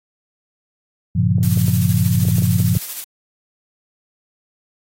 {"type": "chord", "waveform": "sine", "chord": "G half-diminished seventh", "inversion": "none", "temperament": "equal with one note detuned", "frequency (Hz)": [98, 116.54, 140.61, 174.61], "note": ["G2", "Bb2", "Db3", "F3"], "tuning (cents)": [0, 0, 25, 0], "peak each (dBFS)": [-18, -18, -21, -18], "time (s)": [1.15, 2.78], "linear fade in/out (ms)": 10}
{"type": "clicks", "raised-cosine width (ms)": 2, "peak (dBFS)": -20, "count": 9, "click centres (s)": [1.383, 1.574, 1.681, 2.252, 2.286, 2.383, 2.422, 2.602, 2.752]}
{"type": "noise with tremolo", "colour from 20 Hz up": "blue", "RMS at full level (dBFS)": -27, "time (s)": [1.43, 3.04], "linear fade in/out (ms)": 0, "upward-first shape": "square", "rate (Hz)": 13, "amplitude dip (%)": 35}
{"effects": ["AAC 48 kbps"]}